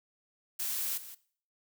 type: noise with echo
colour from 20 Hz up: blue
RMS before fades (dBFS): -34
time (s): 0.59-0.98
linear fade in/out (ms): 10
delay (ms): 170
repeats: 1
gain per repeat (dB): -13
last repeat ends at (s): 1.15
effects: noise-tail reverb RT60 0.5 s tail -18 dB re dry